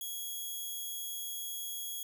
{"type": "tone", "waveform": "5% pulse", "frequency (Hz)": 3322, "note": "G#7", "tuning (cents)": 0, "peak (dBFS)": -29, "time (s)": [0.01, 2.03], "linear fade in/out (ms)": 2, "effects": []}